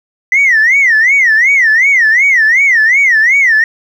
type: tone with vibrato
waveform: sine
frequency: 1975.5 Hz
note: B6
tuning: in tune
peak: -4 dBFS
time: 0.32-3.64 s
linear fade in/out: 2 ms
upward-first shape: sine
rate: 2.7 Hz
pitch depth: 230 cents each way
effects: tanh soft clip ceiling -2 dBFS + 7-bit